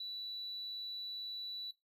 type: tone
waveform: triangle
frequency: 3951 Hz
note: B7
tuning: in tune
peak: -37 dBFS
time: 0-1.71 s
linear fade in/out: 5 ms
effects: noise-tail reverb RT60 0.2 s tail -19 dB re dry + tanh soft clip ceiling -38 dBFS